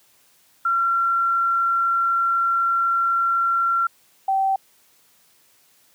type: tone pair in turn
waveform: sine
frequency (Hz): 1366 / 773.8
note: F6 / G5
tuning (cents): -39 / -23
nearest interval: minor seventh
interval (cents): 984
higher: first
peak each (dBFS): -17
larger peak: neither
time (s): 0.65-3.87 / 4.28-4.56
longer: first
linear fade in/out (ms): 5
effects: white hiss -58 dBFS RMS until 5.94 s + high-pass 80 Hz 12 dB/octave